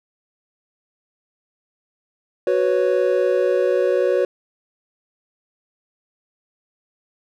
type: chord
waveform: triangle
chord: F# suspended fourth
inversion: none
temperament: equal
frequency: 370 / 493.9 / 554.4 Hz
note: F#4 / B4 / C#5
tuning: 0 / 0 / 0 cents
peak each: -18 dBFS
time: 2.47-4.25 s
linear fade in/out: 2 ms
effects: none